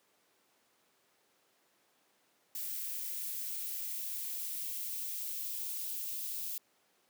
violet noise with high-pass filter sweep, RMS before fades -39 dBFS, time 2.55-6.58 s, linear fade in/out 2 ms, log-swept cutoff 1800 to 2900 Hz, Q 1.4, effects pink hiss -71 dBFS RMS until 7.09 s + high-pass 300 Hz 12 dB/octave

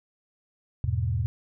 sine chord, E major, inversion none, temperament equal, 82.41 / 103.83 / 123.47 Hz, E2 / G#2 / B2, 0 / 0 / 0 cents, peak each -28 dBFS, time 0.84-1.26 s, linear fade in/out 0 ms, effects none

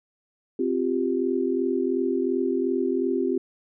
sine chord, C suspended fourth, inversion none, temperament equal, 261.6 / 349.2 / 392 Hz, C4 / F4 / G4, 0 / 0 / 0 cents, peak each -26 dBFS, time 0.59-3.38 s, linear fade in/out 5 ms, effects none

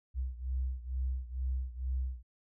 sine beating tone pair, 63.5 / 65.7 Hz, B1 / C2, +49 / +8 cents, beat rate 2.2 Hz, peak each -34 / -37 dBFS, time 0.14-2.23 s, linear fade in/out 50 ms, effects none

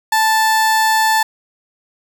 30% pulse tone, 880 Hz, A5, in tune, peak -9 dBFS, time 0.12-1.23 s, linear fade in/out 5 ms, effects none

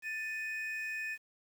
triangle tone pair together, 1767.8 / 2500 Hz, A6 / D#7, +8 / +8 cents, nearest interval tritone, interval 600 cents, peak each -37 / -37 dBFS, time 0.02-1.18 s, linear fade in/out 50 ms, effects 10-bit

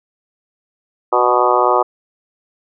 harmonic tone with a mistuned harmonic, 123.47 Hz, B2, in tune, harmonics 3 / 4 / 5 / 6 / 7 / 8 / 9 / 10, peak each -19 / -19 / -19 / -19 / -19 / -19 / -19 / -19 dBFS, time 1.12-1.83 s, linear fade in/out 10 ms, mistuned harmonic 5, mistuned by -21 cents, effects none

